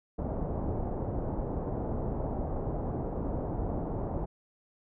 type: low-pass noise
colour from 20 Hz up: pink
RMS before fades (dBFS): -33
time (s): 0.18-4.26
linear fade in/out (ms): 10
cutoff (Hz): 800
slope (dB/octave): 24
effects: none